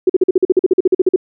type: tone bursts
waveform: sine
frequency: 370 Hz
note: F#4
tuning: in tune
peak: -6 dBFS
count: 16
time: 0.07-1.161 s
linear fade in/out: 5 ms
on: 26 ms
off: 45 ms
effects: none